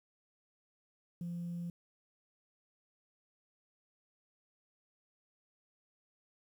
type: tone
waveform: sine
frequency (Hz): 172.5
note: F3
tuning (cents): -21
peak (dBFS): -36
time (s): 1.21-1.7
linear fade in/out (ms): 2
effects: tanh soft clip ceiling -34 dBFS + 11-bit